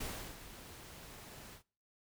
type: noise with ADSR envelope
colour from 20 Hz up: pink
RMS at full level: -41 dBFS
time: 0-1.63 s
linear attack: 9 ms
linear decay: 350 ms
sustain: -11 dB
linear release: 100 ms
effects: noise-tail reverb RT60 0.5 s tail -26 dB re dry